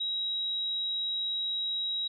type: tone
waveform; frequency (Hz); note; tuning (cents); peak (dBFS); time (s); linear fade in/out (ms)
sine; 3839; B7; -50; -29; 0-2.08; 10
effects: none